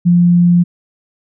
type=tone; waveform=sine; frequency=174.61 Hz; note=F3; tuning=in tune; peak=-6 dBFS; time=0.05-0.64 s; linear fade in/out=20 ms; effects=none